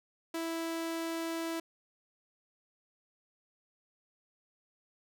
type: tone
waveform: sawtooth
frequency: 329.6 Hz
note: E4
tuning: in tune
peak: -30 dBFS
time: 0.34-1.6 s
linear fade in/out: 5 ms
effects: none